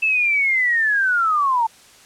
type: linear sweep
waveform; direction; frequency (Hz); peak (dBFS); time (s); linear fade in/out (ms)
sine; down; 2650 to 881; -15; 0.02-1.67; 10
effects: white hiss -48 dBFS RMS until 2.05 s + low-pass 9000 Hz 12 dB/octave